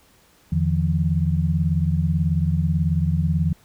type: tone cluster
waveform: sine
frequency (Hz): 83.5 / 151.9 / 170.2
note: E2 / D#3 / F3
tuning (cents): +23 / -41 / -44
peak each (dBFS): -22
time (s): 0.52-3.53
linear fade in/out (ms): 5
effects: pink hiss -56 dBFS RMS until 3.64 s